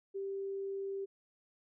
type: tone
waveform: sine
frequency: 392 Hz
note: G4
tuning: in tune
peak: -36 dBFS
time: 0.14-1.06 s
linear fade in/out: 20 ms
effects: none